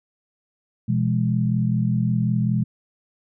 sine chord, E major, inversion second, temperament equal with one note detuned, 123.47 / 168.67 / 207.7 Hz, B2 / E3 / G#3, 0 / +40 / 0 cents, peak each -21 / -24 / -23 dBFS, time 0.88-2.64 s, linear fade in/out 10 ms, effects none

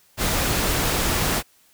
pink noise, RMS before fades -22 dBFS, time 0.17-1.43 s, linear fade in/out 50 ms, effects white hiss -58 dBFS RMS until 1.73 s

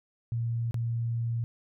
sine tone with dropouts, 116.54 Hz, A#2, in tune, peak -27 dBFS, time 0.32-1.44 s, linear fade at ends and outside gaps 0 ms, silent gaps 0.71-0.743 s, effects none

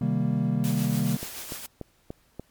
triangle chord, C minor seventh, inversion none, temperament equal, 130.81 / 155.56 / 196 / 233.1 Hz, C3 / Eb3 / G3 / Bb3, 0 / 0 / 0 / 0 cents, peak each -26 dBFS, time 0.01-1.17 s, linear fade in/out 5 ms
white noise with tremolo, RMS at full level -36 dBFS, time 0.64-1.66 s, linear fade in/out 0 ms, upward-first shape sine, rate 7 Hz, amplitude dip 40%
click train, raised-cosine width 2 ms, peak -21 dBFS, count 5, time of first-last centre 1.23-2.396 s, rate 3.43 Hz
effects pink hiss -64 dBFS RMS until 2.5 s + MP3 96 kbps

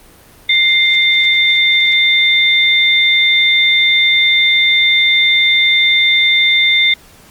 sine tone pair together, 2096 / 3590 Hz, C7 / A7, +2 / +34 cents, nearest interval major sixth, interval 932 cents, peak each -11 dBFS, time 0.49-6.94 s, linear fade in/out 5 ms, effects pink hiss -43 dBFS RMS until 7.3 s + Opus 32 kbps

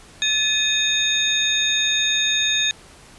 sine tone cluster, 1733 / 2497 / 3674 / 6540 Hz, A6 / D#7 / A#7 / G#8, -27 / +6 / -26 / -28 cents, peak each -27 / -25 / -19 / -26 dBFS, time 0.22-2.71 s, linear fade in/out 0 ms, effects pink hiss -46 dBFS RMS until 3.18 s + resampled to 24000 Hz

